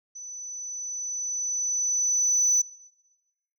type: tone with level ramp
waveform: sine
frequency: 5990 Hz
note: F#8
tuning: 20 cents sharp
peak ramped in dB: -37 to -16 dBFS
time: 0.15-2.62 s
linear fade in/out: 10 ms
effects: noise-tail reverb RT60 1.0 s tail -19 dB re dry + tanh soft clip ceiling -16 dBFS